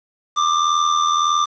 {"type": "tone with amplitude modulation", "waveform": "square", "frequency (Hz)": 1188, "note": "D6", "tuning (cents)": 20, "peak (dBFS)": -13, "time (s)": [0.36, 1.46], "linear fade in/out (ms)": 20, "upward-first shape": "sine", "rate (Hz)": 81.7, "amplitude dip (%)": 60, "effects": ["resampled to 16000 Hz", "7-bit"]}